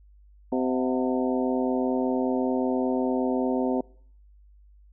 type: harmonic tone with a mistuned harmonic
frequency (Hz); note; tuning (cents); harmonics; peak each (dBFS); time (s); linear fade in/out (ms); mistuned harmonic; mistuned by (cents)
128.5; C3; -31; 2 / 3 / 4 / 5 / 6 / 7; -25 / -29 / -31 / -33 / -35 / -36; 0.52-3.81; 5; 6; -100
effects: noise-tail reverb RT60 0.6 s tail -24 dB re dry + added 50 Hz sine -51 dBFS peak until 4.92 s